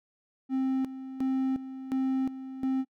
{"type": "tone with tremolo", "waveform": "triangle", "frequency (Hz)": 263.7, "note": "C4", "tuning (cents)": 14, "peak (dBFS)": -23, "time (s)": [0.49, 2.85], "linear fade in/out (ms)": 50, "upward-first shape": "square", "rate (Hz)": 1.4, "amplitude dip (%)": 75, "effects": ["noise-tail reverb RT60 0.1 s tail -26 dB re dry"]}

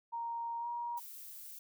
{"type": "tone with pitch glide", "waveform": "sine", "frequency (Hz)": [932.3, 948.6], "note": ["A#5", "A#5"], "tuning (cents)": [0, 30], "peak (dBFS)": -36, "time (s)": [0.12, 1], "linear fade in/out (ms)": 20, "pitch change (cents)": 30, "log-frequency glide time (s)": [0.59, 0.67]}
{"type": "noise", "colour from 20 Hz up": "violet", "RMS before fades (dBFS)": -49, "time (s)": [0.97, 1.59], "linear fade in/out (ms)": 5}
{"effects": []}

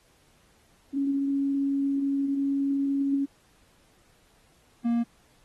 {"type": "tone pair in turn", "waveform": ["sine", "triangle"], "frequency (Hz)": [277.2, 234.8], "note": ["C#4", "A#3"], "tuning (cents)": [0, 13], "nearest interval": "minor third", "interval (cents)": 287, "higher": "first", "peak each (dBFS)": [-23, -20], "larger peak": "second", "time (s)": [[0.93, 3.26], [4.84, 5.04]], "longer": "first", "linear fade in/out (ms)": 20, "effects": ["pink hiss -63 dBFS RMS until 5.44 s", "AAC 32 kbps"]}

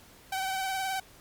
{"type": "tone with vibrato", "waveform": "sawtooth", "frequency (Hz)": 765, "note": "G5", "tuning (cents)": -42, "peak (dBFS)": -26, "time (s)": [0.32, 1], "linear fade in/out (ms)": 5, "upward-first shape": "triangle", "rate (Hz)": 19, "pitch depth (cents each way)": 38, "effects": ["pink hiss -55 dBFS RMS until 1.2 s", "Opus 48 kbps"]}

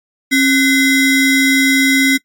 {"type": "ring-modulated tone", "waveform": "square", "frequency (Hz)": 890, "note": "A5", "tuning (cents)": 20, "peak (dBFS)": -7, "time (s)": [0.31, 2.18], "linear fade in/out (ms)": 20, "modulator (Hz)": 1160, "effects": ["noise-tail reverb RT60 0.1 s tail -22 dB re dry", "AAC 64 kbps"]}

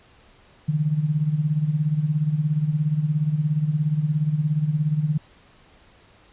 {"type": "tone with tremolo", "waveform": "sine", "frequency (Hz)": 151.7, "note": "D#3", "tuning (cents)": -44, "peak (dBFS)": -16, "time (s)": [0.68, 5.18], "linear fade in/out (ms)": 10, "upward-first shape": "sine", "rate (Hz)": 17, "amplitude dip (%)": 70, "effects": ["pink hiss -54 dBFS RMS until 6.32 s", "resampled to 8000 Hz"]}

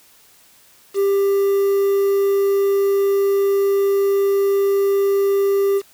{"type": "tone with quantisation", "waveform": "triangle", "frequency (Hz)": 396.1, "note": "G4", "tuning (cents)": 18, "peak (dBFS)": -12, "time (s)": [0.94, 5.82], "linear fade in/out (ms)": 50, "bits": 6, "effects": ["white hiss -51 dBFS RMS until 5.93 s"]}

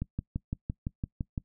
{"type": "click train", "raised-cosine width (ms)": 5, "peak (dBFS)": -19, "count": 9, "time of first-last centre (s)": [0.02, 1.378], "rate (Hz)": 5.89, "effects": ["noise-tail reverb RT60 0.1 s tail -22 dB re dry"]}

